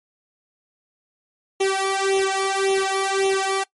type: tone with flanger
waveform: sawtooth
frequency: 387.6 Hz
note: G4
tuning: 20 cents flat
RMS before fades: -21 dBFS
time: 1.6-3.64 s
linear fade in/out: 10 ms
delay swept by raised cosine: 0.31 to 1.71 ms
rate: 1.8 Hz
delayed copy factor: +0.95
effects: noise-tail reverb RT60 0.1 s tail -21 dB re dry + MP3 48 kbps